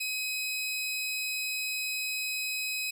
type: tone pair together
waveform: sawtooth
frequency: 2530 / 4012 Hz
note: D#7 / B7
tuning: +28 / +26 cents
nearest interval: minor sixth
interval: 798 cents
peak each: -28 / -37 dBFS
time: 0-2.91 s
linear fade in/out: 10 ms
effects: none